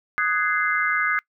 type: chord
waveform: sine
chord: Ab dominant seventh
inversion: second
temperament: just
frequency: 1245.9 / 1495.1 / 1661.2 / 2077 Hz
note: Eb6 / Gb6 / Ab6 / C7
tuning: +2 / +18 / 0 / -13 cents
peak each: -25 dBFS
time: 0.18-1.19 s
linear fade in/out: 0 ms
effects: noise-tail reverb RT60 0.1 s tail -24 dB re dry